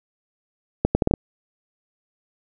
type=accelerating click train; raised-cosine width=2 ms; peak=-3 dBFS; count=6; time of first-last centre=0.85-1.138 s; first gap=100 ms; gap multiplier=0.72; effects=none